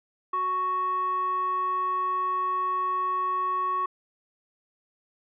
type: tone with band-pass filter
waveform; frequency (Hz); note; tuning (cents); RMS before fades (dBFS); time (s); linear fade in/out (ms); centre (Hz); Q
square; 370.2; F#4; +1; -27; 0.33-3.86; 5; 1100; 6.5
effects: resampled to 8000 Hz